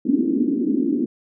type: band-pass noise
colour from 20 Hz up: pink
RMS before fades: -20 dBFS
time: 0.05-1.06 s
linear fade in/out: 5 ms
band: 240 to 330 Hz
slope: 48 dB/octave
effects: none